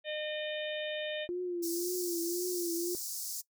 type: harmonic tone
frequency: 609 Hz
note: D#5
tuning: 37 cents flat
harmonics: 1 / 3 / 4 / 5 / 6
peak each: -36 / -43 / -44 / -43 / -43 dBFS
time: 0.04-1.28 s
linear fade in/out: 50 ms
type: tone with vibrato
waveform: sine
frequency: 349.4 Hz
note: F4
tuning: 1 cent sharp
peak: -32 dBFS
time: 1.29-2.95 s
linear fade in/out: 0 ms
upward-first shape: triangle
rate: 1.9 Hz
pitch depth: 72 cents each way
type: high-pass noise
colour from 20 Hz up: pink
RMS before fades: -39 dBFS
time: 1.62-3.42 s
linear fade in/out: 20 ms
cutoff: 4900 Hz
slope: 48 dB/octave
effects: noise-tail reverb RT60 0.1 s tail -19 dB re dry